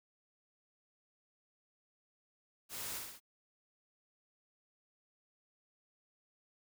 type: noise with echo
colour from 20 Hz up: white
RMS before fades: -44 dBFS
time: 2.69-3.02 s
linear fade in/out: 50 ms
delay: 61 ms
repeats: 3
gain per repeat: -3 dB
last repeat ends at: 3.203 s
effects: none